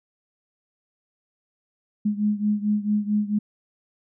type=beating tone pair; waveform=sine; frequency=207.7 / 212.2 Hz; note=G#3 / G#3; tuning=0 / +38 cents; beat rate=4.5 Hz; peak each=-22 / -25 dBFS; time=2.05-3.39 s; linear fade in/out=10 ms; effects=none